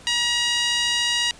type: tone with band-pass filter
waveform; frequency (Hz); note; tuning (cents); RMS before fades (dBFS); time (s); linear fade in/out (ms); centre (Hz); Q
5% pulse; 954; A#5; +40; -22; 0.07-1.31; 0; 2800; 1.4
effects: pink hiss -46 dBFS RMS until 1.39 s + resampled to 22050 Hz